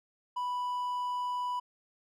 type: tone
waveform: triangle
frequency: 987.8 Hz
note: B5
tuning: in tune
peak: -29 dBFS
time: 0.36-1.6 s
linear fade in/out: 10 ms
effects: none